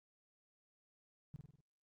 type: tone with echo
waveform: triangle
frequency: 146.83 Hz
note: D3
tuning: in tune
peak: -40 dBFS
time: 1.34-1.36 s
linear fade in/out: 0 ms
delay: 49 ms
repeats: 5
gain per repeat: -5 dB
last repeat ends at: 1.605 s
effects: tanh soft clip ceiling -42 dBFS + Opus 32 kbps